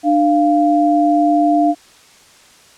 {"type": "tone pair together", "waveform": "sine", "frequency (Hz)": [298.6, 694], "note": ["D4", "F5"], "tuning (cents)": [29, -11], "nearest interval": "octave + minor third", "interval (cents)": 1460, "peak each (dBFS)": -13, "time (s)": [0.03, 1.75], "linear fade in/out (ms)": 50, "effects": ["white hiss -46 dBFS RMS until 2.77 s", "low-pass 8000 Hz 12 dB/octave"]}